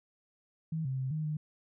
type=tone with pitch steps; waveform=sine; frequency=160.2 / 132.2 / 131.3 / 155.3 / 152.4 Hz; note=E3 / C3 / C3 / D#3 / D#3; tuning=-49 / +18 / +6 / -3 / -36 cents; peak=-31 dBFS; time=0.72-1.37 s; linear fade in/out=5 ms; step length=130 ms; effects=none